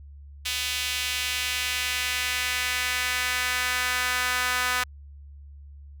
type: tone with high-pass filter sweep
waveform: sawtooth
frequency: 250 Hz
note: B3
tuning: 21 cents sharp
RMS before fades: -27 dBFS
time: 0.45-4.84 s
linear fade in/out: 10 ms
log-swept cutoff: 3000 to 1400 Hz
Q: 1.6
effects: added 71 Hz sine -42 dBFS peak until 6 s